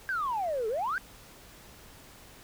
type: exponential two-way sweep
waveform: sine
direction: down then up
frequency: 1631 to 420 to 1631 Hz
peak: -27 dBFS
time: 0.09-0.98 s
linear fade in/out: 0 ms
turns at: 0.68 s
effects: tanh soft clip ceiling -24 dBFS + pink hiss -52 dBFS RMS until 2.43 s